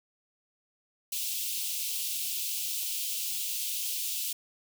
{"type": "high-pass noise", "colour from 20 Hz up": "white", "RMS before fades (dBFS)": -33, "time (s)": [1.12, 4.33], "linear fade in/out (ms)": 5, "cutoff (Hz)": 2600, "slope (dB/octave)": 48, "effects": []}